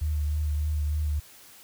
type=tone with vibrato; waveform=sine; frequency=75.2 Hz; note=D2; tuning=42 cents sharp; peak=-24 dBFS; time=0.01-1.2 s; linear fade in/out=10 ms; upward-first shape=triangle; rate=3.3 Hz; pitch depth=34 cents each way; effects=white hiss -51 dBFS RMS until 1.63 s